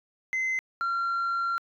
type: tone pair in turn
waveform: sine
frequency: 2058 / 1373.6 Hz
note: C7 / F6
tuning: -29 / -29 cents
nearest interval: perfect fifth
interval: 700 cents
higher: first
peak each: -23 dBFS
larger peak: neither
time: 0.33-0.59 / 0.81-1.58 s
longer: second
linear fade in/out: 0 ms
effects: tanh soft clip ceiling -24 dBFS